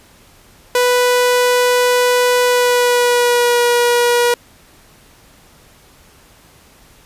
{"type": "tone with pitch glide", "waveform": "sawtooth", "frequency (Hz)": [493.9, 481.2], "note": ["B4", "B4"], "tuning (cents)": [0, -45], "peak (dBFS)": -7, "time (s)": [0.75, 4.34], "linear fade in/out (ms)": 2, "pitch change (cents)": -45, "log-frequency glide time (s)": [2.43, 3.59], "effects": ["pink hiss -47 dBFS RMS until 7.05 s", "resampled to 32000 Hz"]}